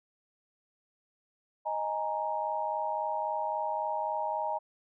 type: chord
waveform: sine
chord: D# suspended fourth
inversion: none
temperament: just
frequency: 622.3 / 829.7 / 933.4 Hz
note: D#5 / G#5 / A#5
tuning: 0 / -2 / +2 cents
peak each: -35 / -34 / -33 dBFS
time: 1.65-4.59 s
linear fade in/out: 20 ms
effects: none